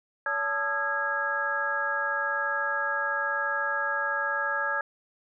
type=tone cluster; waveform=sine; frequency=568 / 882 / 1235 / 1336 / 1650 Hz; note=C#5 / A5 / D#6 / E6 / G#6; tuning=+42 / +4 / -13 / +23 / -12 cents; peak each=-35 / -34 / -35 / -33 / -28 dBFS; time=0.26-4.81 s; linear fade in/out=2 ms; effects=none